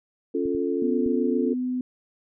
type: chord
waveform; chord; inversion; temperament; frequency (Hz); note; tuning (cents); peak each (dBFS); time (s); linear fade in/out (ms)
sine; Db augmented; none; equal; 277.2 / 349.2 / 440; Db4 / F4 / A4; 0 / 0 / 0; -27; 0.34-1.54; 10
type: clicks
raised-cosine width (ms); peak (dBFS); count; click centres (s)
5; -29; 3; 0.457 / 0.549 / 1.062
type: tone with pitch glide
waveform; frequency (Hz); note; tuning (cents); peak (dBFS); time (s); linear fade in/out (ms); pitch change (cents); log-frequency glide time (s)
sine; 249.7 to 252.2; B3 to B3; +19 to +36; -24; 0.82-1.81; 2; +17; 1.29-1.65
effects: none